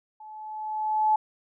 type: tone with level ramp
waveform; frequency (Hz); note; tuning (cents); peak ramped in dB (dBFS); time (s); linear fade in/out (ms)
sine; 861; A5; -38; -42 to -17; 0.2-1.16; 5
effects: none